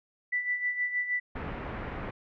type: tone with tremolo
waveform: sine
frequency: 1975.5 Hz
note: B6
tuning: in tune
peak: -25 dBFS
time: 0.32-1.2 s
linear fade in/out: 10 ms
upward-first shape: sine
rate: 6.4 Hz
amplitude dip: 65%
type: low-pass noise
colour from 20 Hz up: pink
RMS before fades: -37 dBFS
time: 1.35-2.11 s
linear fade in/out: 10 ms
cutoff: 2200 Hz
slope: 24 dB/octave
effects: none